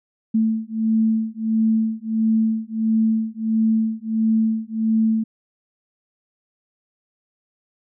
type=beating tone pair; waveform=sine; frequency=220.9 / 222.4 Hz; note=A3 / A3; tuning=+7 / +19 cents; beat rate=1.5 Hz; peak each=-20 dBFS; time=0.34-5.24 s; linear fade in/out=10 ms; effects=none